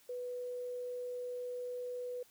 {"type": "tone", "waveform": "sine", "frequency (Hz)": 493.9, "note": "B4", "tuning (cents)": 0, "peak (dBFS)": -38, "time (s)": [0.09, 2.23], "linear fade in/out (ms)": 5, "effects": ["white hiss -65 dBFS RMS until 2.3 s"]}